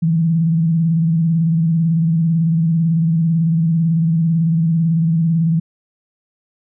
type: tone with vibrato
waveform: sine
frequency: 164.1 Hz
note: E3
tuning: 8 cents flat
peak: -12 dBFS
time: 0.02-5.6 s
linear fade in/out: 10 ms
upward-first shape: square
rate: 18 Hz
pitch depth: 52 cents each way
effects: none